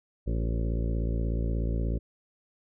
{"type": "harmonic tone with a mistuned harmonic", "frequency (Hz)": 56.6, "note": "A1", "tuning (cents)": 50, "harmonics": [1, 2, 3, 4, 5, 6, 7, 8, 9, 10], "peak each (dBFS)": [-27, -33, -37, -39, -41, -43, -44, -45, -46, -47], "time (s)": [0.26, 1.99], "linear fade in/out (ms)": 20, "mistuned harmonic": 6, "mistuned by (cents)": 43, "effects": []}